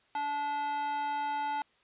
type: tone with high-pass filter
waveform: square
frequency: 289.5 Hz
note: D4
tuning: 25 cents flat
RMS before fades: -33 dBFS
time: 0.15-1.62 s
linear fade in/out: 2 ms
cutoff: 780 Hz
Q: 4.2
effects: white hiss -67 dBFS RMS until 1.83 s + resampled to 8000 Hz